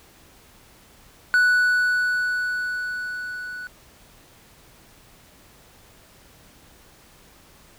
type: tone with level ramp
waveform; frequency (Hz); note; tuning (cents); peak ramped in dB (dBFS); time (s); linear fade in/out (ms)
triangle; 1480; F#6; 0; -12 to -30; 1.34-3.67; 0
effects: pink hiss -52 dBFS RMS until 7.78 s